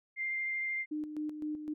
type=tone with vibrato; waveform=sine; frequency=2100 Hz; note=C7; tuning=6 cents sharp; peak=-32 dBFS; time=0.16-0.86 s; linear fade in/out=50 ms; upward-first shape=sine; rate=13 Hz; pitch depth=9 cents each way
type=tone with tremolo; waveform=sine; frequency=303.4 Hz; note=D#4; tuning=44 cents flat; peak=-33 dBFS; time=0.91-1.74 s; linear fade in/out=10 ms; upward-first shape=square; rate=3.9 Hz; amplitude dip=55%
effects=none